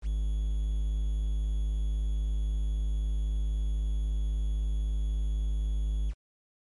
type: tone with quantisation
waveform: triangle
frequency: 51.91 Hz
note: G#1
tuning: in tune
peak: -24 dBFS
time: 0.02-6.14 s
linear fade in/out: 50 ms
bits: 9
effects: MP3 48 kbps